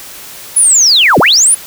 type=linear two-way sweep; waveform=sine; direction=down then up; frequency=10480 to 98 to 10480 Hz; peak=-4 dBFS; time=0.56-1.55 s; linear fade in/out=10 ms; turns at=1.19 s; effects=white hiss -30 dBFS RMS until 1.66 s